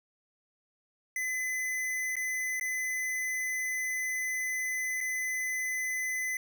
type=tone with dropouts; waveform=square; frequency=2021 Hz; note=B6; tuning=39 cents sharp; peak=-31 dBFS; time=1.16-6.37 s; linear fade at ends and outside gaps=2 ms; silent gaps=2.156-2.166 / 2.598-2.61 / 5.006-5.01 s; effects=none